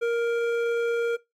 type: tone with hard clipping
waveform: triangle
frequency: 468 Hz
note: A#4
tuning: 7 cents sharp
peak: -24 dBFS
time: 0.01-1.17 s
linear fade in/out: 20 ms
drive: 14 dB
effects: noise-tail reverb RT60 0.2 s tail -21 dB re dry + AAC 48 kbps